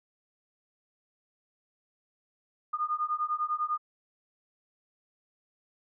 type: beating tone pair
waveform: sine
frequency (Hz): 1217 / 1227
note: D#6 / D#6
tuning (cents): -39 / -25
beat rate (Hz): 10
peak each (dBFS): -31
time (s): 2.73-3.78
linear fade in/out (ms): 10
effects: none